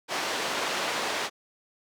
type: band-pass noise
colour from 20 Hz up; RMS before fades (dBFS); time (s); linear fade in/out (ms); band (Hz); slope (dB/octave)
pink; -30; 0.08-1.3; 50; 450 to 5500; 12
effects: none